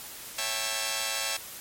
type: chord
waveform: 5% pulse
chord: A dominant seventh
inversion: first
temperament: just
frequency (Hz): 550 / 660 / 792 / 880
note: C#5 / E5 / G5 / A5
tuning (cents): -14 / +2 / +18 / 0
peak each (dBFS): -24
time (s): 0.38-1.37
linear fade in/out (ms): 5
effects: white hiss -42 dBFS RMS until 1.6 s + MP3 64 kbps